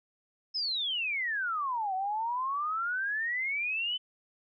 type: exponential two-way sweep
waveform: sine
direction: down then up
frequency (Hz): 5274 to 740 to 3060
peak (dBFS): -29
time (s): 0.54-3.98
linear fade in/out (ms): 20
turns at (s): 1.94
effects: none